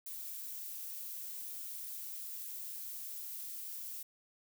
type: noise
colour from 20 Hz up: violet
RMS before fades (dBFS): -44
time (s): 0.06-4.03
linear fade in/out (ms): 5
effects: none